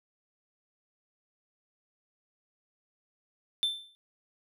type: tone with exponential decay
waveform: triangle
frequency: 3548 Hz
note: A7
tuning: 14 cents sharp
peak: -21 dBFS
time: 3.63-3.95 s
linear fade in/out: 0 ms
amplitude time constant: 68 ms
effects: none